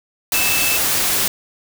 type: tone in noise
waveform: sine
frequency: 2631 Hz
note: E7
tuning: 4 cents flat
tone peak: -20 dBFS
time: 0.34-0.77 s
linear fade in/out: 2 ms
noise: white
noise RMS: -18 dBFS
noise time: 0.32-1.28 s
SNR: -5 dB
effects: none